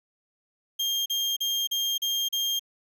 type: tone bursts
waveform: 35% pulse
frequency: 3210 Hz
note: G7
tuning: 40 cents sharp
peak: -23 dBFS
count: 6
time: 0.79-2.595 s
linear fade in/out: 10 ms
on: 270 ms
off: 37 ms
effects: none